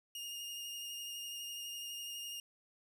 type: tone with vibrato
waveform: sawtooth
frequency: 2837 Hz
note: F7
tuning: 27 cents sharp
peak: -39 dBFS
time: 0.15-2.4 s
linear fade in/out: 2 ms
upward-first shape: triangle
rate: 12 Hz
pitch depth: 21 cents each way
effects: none